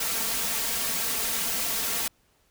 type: noise with comb filter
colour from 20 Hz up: white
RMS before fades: -28 dBFS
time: 0-2.08 s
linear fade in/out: 5 ms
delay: 4.4 ms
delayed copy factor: +0.6
effects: pink hiss -66 dBFS RMS until 2.5 s